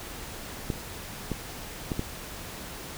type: clicks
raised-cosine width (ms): 3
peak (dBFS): -15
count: 4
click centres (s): 0.702 / 1.317 / 1.918 / 1.994
effects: pink hiss -40 dBFS RMS until 2.97 s